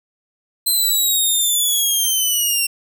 10% pulse linear sweep, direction down, 4110 to 2730 Hz, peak -8 dBFS, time 0.66-2.67 s, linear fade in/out 10 ms, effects none

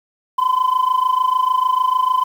sine tone with amplitude modulation, 1019 Hz, C6, 46 cents flat, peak -8 dBFS, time 0.38-2.24 s, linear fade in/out 10 ms, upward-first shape sine, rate 26.7 Hz, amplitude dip 85%, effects tanh soft clip ceiling -10 dBFS + 7-bit

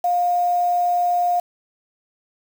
sine tone with quantisation, 708 Hz, F5, 23 cents sharp, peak -16 dBFS, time 0.04-1.4 s, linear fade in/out 5 ms, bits 6, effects none

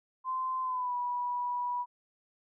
sine tone with pitch glide, 1035 to 977.5 Hz, C6 to B5, -19 to -18 cents, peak -30 dBFS, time 0.24-1.86 s, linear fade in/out 50 ms, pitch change -99 cents, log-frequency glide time 0.62-0.95 s, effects none

